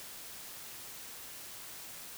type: silence
effects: white hiss -47 dBFS RMS until 2.17 s